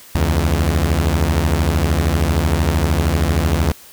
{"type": "beating tone pair", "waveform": "sawtooth", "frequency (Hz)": [71.1, 84.1], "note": ["C#2", "E2"], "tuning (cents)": [45, 35], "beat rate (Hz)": 13, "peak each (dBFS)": -13, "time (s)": [0.15, 3.72], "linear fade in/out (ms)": 0, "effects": ["white hiss -42 dBFS RMS until 3.92 s"]}